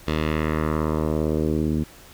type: tone with low-pass filter sweep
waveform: 10% pulse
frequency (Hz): 77.7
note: D#2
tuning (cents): -2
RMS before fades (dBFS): -23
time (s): 0.07-1.84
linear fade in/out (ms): 10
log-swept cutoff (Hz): 3800 to 240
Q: 1.5
effects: pink hiss -47 dBFS RMS until 2.13 s